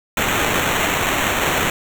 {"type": "noise with sample-and-hold", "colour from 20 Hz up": "violet", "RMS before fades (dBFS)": -19, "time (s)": [0.17, 1.7], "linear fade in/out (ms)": 2, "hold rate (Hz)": 4900, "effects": []}